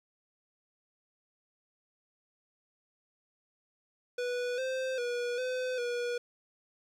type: tone with pitch steps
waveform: square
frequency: 491.2 / 521 / 483.9 / 508 / 482.7 Hz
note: B4 / C5 / B4 / B4 / B4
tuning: -9 / -7 / -35 / +49 / -40 cents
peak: -32 dBFS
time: 4.18-6.18 s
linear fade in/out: 5 ms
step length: 400 ms
effects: low-pass 6000 Hz 12 dB/octave + 10-bit